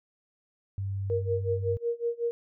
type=tone; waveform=sine; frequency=98 Hz; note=G2; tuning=in tune; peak=-29 dBFS; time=0.78-1.77 s; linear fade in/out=0 ms
type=tone with tremolo; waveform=sine; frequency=470 Hz; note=A#4; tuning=14 cents sharp; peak=-24 dBFS; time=1.1-2.31 s; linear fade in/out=0 ms; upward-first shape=sine; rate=5.4 Hz; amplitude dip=95%
effects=none